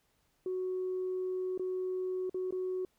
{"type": "tone with dropouts", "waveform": "sine", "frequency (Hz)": 370, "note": "F#4", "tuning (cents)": 0, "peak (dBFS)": -31, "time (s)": [0.46, 2.85], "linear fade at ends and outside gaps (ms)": 2, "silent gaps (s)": [[1.577, 1.595], [2.296, 2.344], [2.508, 2.524]], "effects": ["tanh soft clip ceiling -28 dBFS", "pink hiss -74 dBFS RMS until 2.98 s"]}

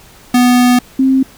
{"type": "tone pair in turn", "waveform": ["square", "sine"], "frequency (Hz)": [246.9, 264.8], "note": ["B3", "C4"], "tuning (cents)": [0, 21], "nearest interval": "minor second", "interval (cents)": 121, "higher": "second", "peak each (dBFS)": -7, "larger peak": "neither", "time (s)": [[0.34, 0.79], [0.99, 1.23]], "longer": "first", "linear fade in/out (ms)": 5, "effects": ["pink hiss -41 dBFS RMS until 1.37 s"]}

